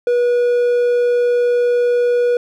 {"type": "tone", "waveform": "triangle", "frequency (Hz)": 484.8, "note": "B4", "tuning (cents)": -32, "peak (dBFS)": -10, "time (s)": [0.07, 2.37], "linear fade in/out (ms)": 2, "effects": []}